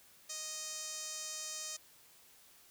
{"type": "tone with band-pass filter", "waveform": "sawtooth", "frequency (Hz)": 622.3, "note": "D#5", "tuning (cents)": 0, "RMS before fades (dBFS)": -43, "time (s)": [0.29, 1.77], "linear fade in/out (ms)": 10, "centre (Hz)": 6600, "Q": 3.2, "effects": ["white hiss -62 dBFS RMS until 2.7 s"]}